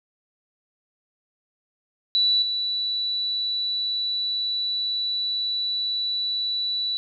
sine tone with level steps, 3951 Hz, B7, in tune, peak -17 / -23 dBFS, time 2.15-6.97 s, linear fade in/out 0 ms, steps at 2.42 s, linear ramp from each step 5 ms, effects none

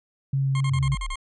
sine tone with vibrato, 135.9 Hz, C#3, 34 cents flat, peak -20 dBFS, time 0.33-0.95 s, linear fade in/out 5 ms, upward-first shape triangle, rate 3.9 Hz, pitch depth 11 cents each way
20% pulse tone bursts, 1067 Hz, C6, 34 cents sharp, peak -26 dBFS, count 7, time 0.55-1.157 s, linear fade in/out 2 ms, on 55 ms, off 37 ms
sine exponential sweep, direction down, 107.8 to 30.09 Hz, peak -28 dBFS, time 0.7-1.15 s, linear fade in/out 10 ms
effects resampled to 24000 Hz

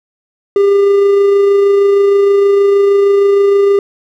triangle tone with amplitude modulation, 400 Hz, G4, 35 cents sharp, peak -3 dBFS, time 0.56-3.79 s, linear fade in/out 2 ms, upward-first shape sine, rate 26.4 Hz, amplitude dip 25%, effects none

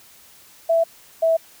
sine tone pair in turn, 662 / 653.6 Hz, E5 / E5, +7 / -15 cents, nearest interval unison, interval 22 cents, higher first, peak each -14 dBFS, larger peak neither, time 0.69-0.84 / 1.22-1.37 s, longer neither, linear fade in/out 10 ms, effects white hiss -49 dBFS RMS until 1.6 s

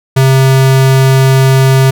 square tone, 133.1 Hz, C3, 30 cents sharp, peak -5 dBFS, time 0.16-1.91 s, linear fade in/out 10 ms, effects none

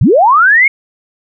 sine linear sweep, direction up, 78 to 2217 Hz, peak -4 dBFS, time 0.01-0.68 s, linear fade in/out 5 ms, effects none

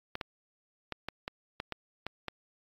clicks, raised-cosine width 0.3 ms, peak -19 dBFS, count 9, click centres 0.154 / 0.212 / 0.923 / 1.086 / 1.279 / 1.601 / 1.723 / 2.066 / 2.283 s, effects AAC 32 kbps

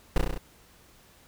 brown noise with echo, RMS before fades -20 dBFS, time 0.16-0.18 s, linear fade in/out 2 ms, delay 33 ms, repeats 6, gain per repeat -2 dB, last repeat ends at 0.378 s, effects pink hiss -57 dBFS RMS until 1.27 s

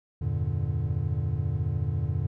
triangle chord, E half-diminished seventh, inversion none, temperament equal with one note detuned, 83.75 / 98 / 116.54 / 146.83 Hz, E2 / G2 / Bb2 / D3, +28 / 0 / 0 / 0 cents, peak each -29 dBFS, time 0.21-2.27 s, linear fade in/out 10 ms, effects none

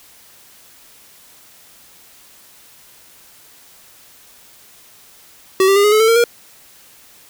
square tone with pitch steps, 380.2 / 392.2 / 404.7 / 417.5 / 430.7 / 444.4 / 458.4 / 473 Hz, F#4 / G4 / G#4 / G#4 / A4 / A4 / A#4 / A#4, +47 / +1 / -45 / +9 / -37 / +17 / -29 / +25 cents, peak -10 dBFS, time 5.6-6.24 s, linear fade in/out 2 ms, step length 80 ms, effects white hiss -46 dBFS RMS until 7.29 s

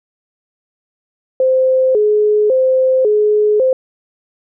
sine tone with vibrato, 468.2 Hz, A#4, 8 cents sharp, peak -9 dBFS, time 1.4-3.73 s, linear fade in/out 2 ms, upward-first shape square, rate 0.91 Hz, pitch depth 180 cents each way, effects none

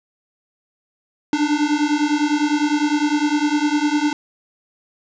square beating tone pair, 292.2 / 302.1 Hz, D4 / D4, -9 / +49 cents, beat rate 9.9 Hz, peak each -20 dBFS, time 1.33-4.13 s, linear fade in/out 2 ms, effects resampled to 16000 Hz + 9-bit

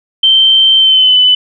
sine tone with pitch glide, 3119 to 3004 Hz, G7 to F#7, -9 to +26 cents, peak -4 dBFS, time 0.23-1.35 s, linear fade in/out 5 ms, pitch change -65 cents, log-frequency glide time 0.77-1.18 s, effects none

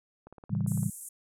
click train, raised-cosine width 1 ms, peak -34 dBFS, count 11, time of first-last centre 0.27-0.832 s, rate 17.8 Hz
sine chord, A dominant seventh, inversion none, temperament just, 110 / 137.5 / 165 / 198 Hz, A2 / C#3 / E3 / G3, 0 / -14 / +2 / +18 cents, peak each -32 dBFS, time 0.5-0.9 s, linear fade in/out 10 ms
pink band-pass noise, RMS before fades -44 dBFS, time 0.67-1.09 s, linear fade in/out 5 ms, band 7600 to 12000 Hz, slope 48 dB/octave
effects none

